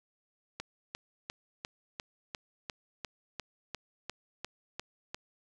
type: click train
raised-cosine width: 0.2 ms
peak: -20 dBFS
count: 14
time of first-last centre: 0.6-5.145 s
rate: 2.86 Hz
effects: none